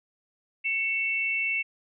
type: tone pair together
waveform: sine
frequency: 2220 / 2676 Hz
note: C#7 / E7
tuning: +2 / +25 cents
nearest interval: minor third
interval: 323 cents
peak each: -28 / -27 dBFS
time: 0.64-1.63 s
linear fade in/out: 20 ms
effects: none